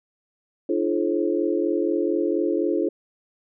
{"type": "tone cluster", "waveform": "sine", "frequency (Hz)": [299.1, 343.1, 426.6, 536], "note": ["D4", "F4", "G#4", "C5"], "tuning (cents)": [32, -31, 46, 42], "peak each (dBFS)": [-26, -23, -26, -29], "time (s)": [0.69, 2.89], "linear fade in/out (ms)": 5, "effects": []}